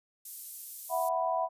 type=high-pass noise; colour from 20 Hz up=white; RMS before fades=-41 dBFS; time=0.25-1.09 s; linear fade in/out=5 ms; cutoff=10000 Hz; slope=12 dB/octave
type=chord; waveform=sine; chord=E suspended second; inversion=none; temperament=equal; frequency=659.3 / 740 / 987.8 Hz; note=E5 / F#5 / B5; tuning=0 / 0 / 0 cents; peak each=-31 / -32 / -32 dBFS; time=0.89-1.49 s; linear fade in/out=50 ms
effects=resampled to 32000 Hz